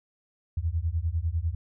sine beating tone pair, 77.78 / 87.78 Hz, D#2 / F2, 0 / +9 cents, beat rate 10 Hz, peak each -28 dBFS, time 0.57-1.55 s, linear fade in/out 5 ms, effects none

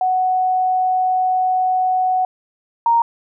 sine tone pair in turn, 742 / 931 Hz, F#5 / A#5, +5 / -2 cents, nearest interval major third, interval 393 cents, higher second, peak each -14 / -11 dBFS, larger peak second, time 0.01-2.25 / 2.86-3.02 s, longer first, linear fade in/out 2 ms, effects none

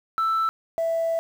sine tone pair in turn, 1324 / 660.4 Hz, E6 / E5, +7 / +3 cents, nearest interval octave, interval 1204 cents, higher first, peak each -18 / -20 dBFS, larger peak first, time 0.18-0.49 / 0.78-1.19 s, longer second, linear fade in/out 0 ms, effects tanh soft clip ceiling -18 dBFS + 8-bit

